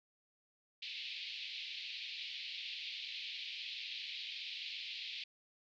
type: band-pass noise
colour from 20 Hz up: white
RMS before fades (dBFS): -45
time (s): 0.82-5.24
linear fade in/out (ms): 5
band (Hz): 2300 to 4300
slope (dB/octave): 48
effects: none